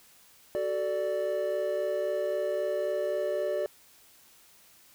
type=chord; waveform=triangle; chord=D major; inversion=first; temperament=equal with one note detuned; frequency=376.2 / 440 / 587.3 Hz; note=F#4 / A4 / D5; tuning=+29 / 0 / 0 cents; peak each=-32 / -33 / -27 dBFS; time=0.55-3.66 s; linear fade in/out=0 ms; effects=white hiss -58 dBFS RMS until 4.94 s